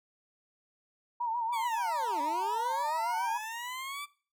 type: tone with vibrato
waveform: sine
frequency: 930 Hz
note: A#5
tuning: 4 cents flat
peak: -29 dBFS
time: 1.2-3.38 s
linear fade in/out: 10 ms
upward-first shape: sine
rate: 7 Hz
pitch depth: 78 cents each way
type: linear two-way sweep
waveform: 20% pulse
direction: down then up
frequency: 1174.7 to 278.2 to 1174.7 Hz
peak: -32 dBFS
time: 1.52-4.06 s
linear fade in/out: 20 ms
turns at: 2.21 s
effects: noise-tail reverb RT60 0.4 s tail -20 dB re dry